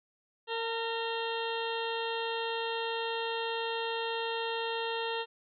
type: harmonic tone with a mistuned harmonic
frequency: 458.5 Hz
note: A#4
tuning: 29 cents flat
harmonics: 1 / 2 / 3 / 4 / 6 / 7 / 8 / 9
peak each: -35 / -37 / -44 / -42 / -41 / -41 / -44 / -49 dBFS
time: 0.47-5.26 s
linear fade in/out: 50 ms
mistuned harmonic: 2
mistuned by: -15 cents
effects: none